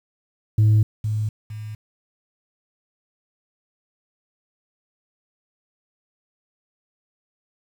sine tone with echo, 107.5 Hz, A2, 40 cents flat, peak -10 dBFS, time 0.58-0.83 s, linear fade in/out 5 ms, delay 460 ms, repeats 2, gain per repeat -10 dB, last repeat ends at 1.75 s, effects tanh soft clip ceiling -11 dBFS + 8-bit

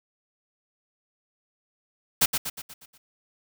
white noise with echo, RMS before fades -19 dBFS, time 2.21-2.26 s, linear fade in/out 10 ms, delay 120 ms, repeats 6, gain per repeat -6 dB, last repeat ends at 2.98 s, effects none

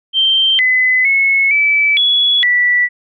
sine tone with pitch steps, 3138 / 2020 / 2190 / 2307 / 3382 / 1960 Hz, G7 / B6 / C#7 / D7 / G#7 / B6, +1 / +39 / -22 / -31 / +31 / -14 cents, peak -9 dBFS, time 0.13-2.89 s, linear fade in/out 50 ms, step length 460 ms, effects none

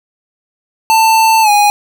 square tone with pitch glide, 890 to 825.6 Hz, A5 to G#5, +20 to -10 cents, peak -7 dBFS, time 0.9-1.7 s, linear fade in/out 0 ms, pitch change -130 cents, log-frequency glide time 1.42-1.5 s, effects none

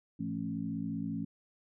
harmonic tone with a mistuned harmonic, 55.1 Hz, A1, 3 cents sharp, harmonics 2 / 3 / 4 / 5, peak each -45 / -38 / -38 / -38 dBFS, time 0.19-1.25 s, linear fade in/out 10 ms, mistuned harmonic 3, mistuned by +49 cents, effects none

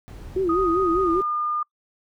brown noise, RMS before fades -38 dBFS, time 0.08-1.22 s, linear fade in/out 0 ms
sine tone with vibrato, 356.6 Hz, F4, 36 cents sharp, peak -19 dBFS, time 0.36-1.21 s, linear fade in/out 5 ms, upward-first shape sine, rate 5 Hz, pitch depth 140 cents each way
sine tone with pitch glide, 1244.5 to 1211.2 Hz, D#6 to D#6, 0 to -47 cents, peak -22 dBFS, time 0.49-1.63 s, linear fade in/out 5 ms, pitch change -47 cents, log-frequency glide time 1-1.14 s
effects noise-tail reverb RT60 0.1 s tail -25 dB re dry

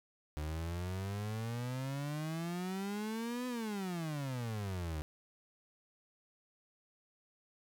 35% pulse exponential two-way sweep, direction up then down, 74.5 to 253.1 to 74.5 Hz, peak -35 dBFS, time 0.37-5.02 s, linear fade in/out 0 ms, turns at 3.47 s, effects none

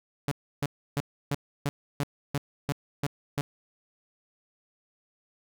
sawtooth tone bursts, 143 Hz, D3, 46 cents flat, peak -22 dBFS, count 10, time 0.28-3.41 s, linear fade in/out 0 ms, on 34 ms, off 310 ms, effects none

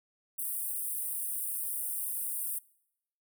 pink high-pass noise, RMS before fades -35 dBFS, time 0.38-2.59 s, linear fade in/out 10 ms, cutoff 8700 Hz, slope 96 dB/octave, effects noise-tail reverb RT60 0.8 s tail -24 dB re dry

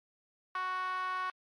5% pulse tone with band-pass filter, 370.4 Hz, F#4, 2 cents sharp, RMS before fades -35 dBFS, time 0.55-1.3 s, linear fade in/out 2 ms, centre 1200 Hz, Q 6.7, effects MP3 48 kbps

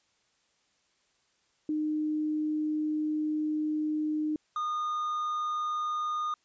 sine / triangle tone pair in turn, 306.1 / 1224.4 Hz, D#4 / D#6, -28 / -28 cents, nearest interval 2 octaves, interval 2400 cents, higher second, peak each -27 dBFS, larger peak neither, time 1.69-4.36 / 4.56-6.34 s, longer first, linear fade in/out 2 ms, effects white hiss -71 dBFS RMS until 6.44 s + resampled to 16000 Hz

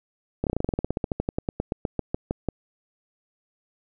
slowing click train, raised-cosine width 2 ms, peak -11 dBFS, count 26, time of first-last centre 0.44-2.487 s, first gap 28 ms, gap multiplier 1.08, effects none

